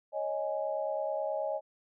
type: chord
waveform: sine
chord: C# suspended second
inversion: none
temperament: just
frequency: 554.4 / 623.7 / 831.5 Hz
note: C#5 / D#5 / G#5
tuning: 0 / +4 / +2 cents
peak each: -35 / -33 / -38 dBFS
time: 0.12-1.61 s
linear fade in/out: 50 ms
effects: none